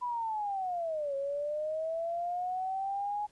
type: linear two-way sweep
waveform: sine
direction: down then up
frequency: 996 to 546 to 839 Hz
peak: -31 dBFS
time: 0.01-3.27 s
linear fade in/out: 20 ms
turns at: 1.15 s
effects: pink hiss -66 dBFS RMS until 3.31 s + resampled to 24000 Hz